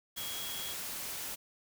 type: tone in noise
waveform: sine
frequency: 3310 Hz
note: G#7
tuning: 6 cents flat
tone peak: -42 dBFS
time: 0.16-0.74 s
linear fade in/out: 20 ms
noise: white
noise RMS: -40 dBFS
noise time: 0.16-1.36 s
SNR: -5 dB
effects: none